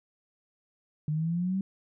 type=exponential sweep; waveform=sine; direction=up; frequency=149.3 to 196 Hz; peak=-26 dBFS; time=1.08-1.61 s; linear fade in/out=2 ms; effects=none